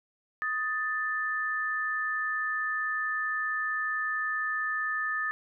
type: tone pair together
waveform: sine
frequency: 1250 / 1764.5 Hz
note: D#6 / A6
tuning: +8 / +4 cents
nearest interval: tritone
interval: 596 cents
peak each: -33 / -29 dBFS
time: 0.42-5.31 s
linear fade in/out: 0 ms
effects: none